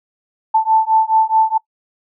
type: beating tone pair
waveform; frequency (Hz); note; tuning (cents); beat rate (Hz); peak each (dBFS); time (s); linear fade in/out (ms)
sine; 880 / 884.7; A5 / A5; 0 / +9; 4.7; -14; 0.54-1.58; 10
effects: noise-tail reverb RT60 0.1 s tail -22 dB re dry